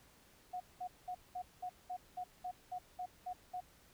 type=tone bursts; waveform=sine; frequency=727 Hz; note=F#5; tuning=31 cents flat; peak=-39 dBFS; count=12; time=0.53-3.606 s; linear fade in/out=10 ms; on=73 ms; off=200 ms; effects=pink hiss -65 dBFS RMS until 3.93 s